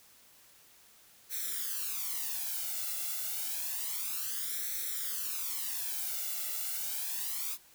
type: noise with flanger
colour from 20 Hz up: blue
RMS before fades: -36 dBFS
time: 1.29-7.58 s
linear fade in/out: 50 ms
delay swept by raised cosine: 0.51 to 1.46 ms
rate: 0.29 Hz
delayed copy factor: +1
effects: white hiss -60 dBFS RMS until 7.74 s